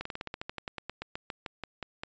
slowing click train, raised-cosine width 0.3 ms, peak -20 dBFS, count 20, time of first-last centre 0.01-2.035 s, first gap 44 ms, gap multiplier 1.09, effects resampled to 16000 Hz

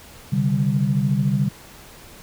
sine chord, C suspended second, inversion none, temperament equal with one note detuned, 133.18 / 146.83 / 196 Hz, C3 / D3 / G3, +31 / 0 / 0 cents, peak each -21 dBFS, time 0.32-1.49 s, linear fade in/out 10 ms, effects tanh soft clip ceiling -7 dBFS + pink hiss -44 dBFS RMS until 2.22 s

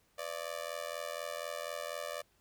sawtooth tone with amplitude modulation, 587.3 Hz, D5, in tune, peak -30 dBFS, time 0.18-2.22 s, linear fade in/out 10 ms, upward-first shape sine, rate 84.1 Hz, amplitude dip 100%, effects pink hiss -71 dBFS RMS until 2.4 s

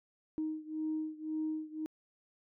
sine beating tone pair, 311.4 / 313.3 Hz, D#4 / D#4, +2 / +12 cents, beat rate 1.9 Hz, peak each -36 / -38 dBFS, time 0.38-1.86 s, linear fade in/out 0 ms, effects tanh soft clip ceiling -27 dBFS

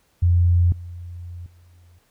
sine tone with level steps, 87.31 Hz, F2, in tune, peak -13 / -32 / -48 dBFS, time 0.22-1.99 s, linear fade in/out 10 ms, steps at 0.72 / 1.46 s, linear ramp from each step 2 ms, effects pink hiss -63 dBFS RMS until 2.1 s

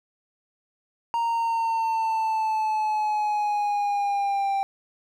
triangle linear sweep, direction down, 932.3 to 784 Hz, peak -20 dBFS, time 1.14-4.63 s, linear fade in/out 0 ms, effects none

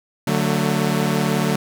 sawtooth chord, D major, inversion none, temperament equal with one note detuned, 146.83 / 185 / 223.3 Hz, D3 / F#3 / A3, 0 / 0 / +26 cents, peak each -18 dBFS, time 0.27-1.56 s, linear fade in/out 5 ms, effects none

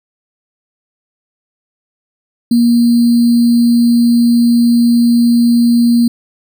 sine tone with sample-and-hold, 236.8 Hz, A#3, 27 cents sharp, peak -6 dBFS, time 2.51-6.08 s, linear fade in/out 5 ms, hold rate 4410 Hz, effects none

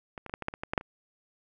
clicks, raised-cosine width 0.5 ms, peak -24 / -25 / -28 / -17 / -21 / -14 / -24 / -19 / -14 / -9 / -29 dBFS, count 11, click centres 0.178 / 0.263 / 0.296 / 0.339 / 0.423 / 0.484 / 0.539 / 0.635 / 0.735 / 0.778 / 0.811 s, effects none

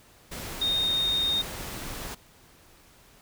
sine tone in noise, 3693 Hz, A#7, 17 cents flat, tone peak -23 dBFS, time 0.61-1.42 s, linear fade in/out 10 ms, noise pink, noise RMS -37 dBFS, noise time 0.31-2.15 s, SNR +11 dB, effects pink hiss -56 dBFS RMS until 3.21 s

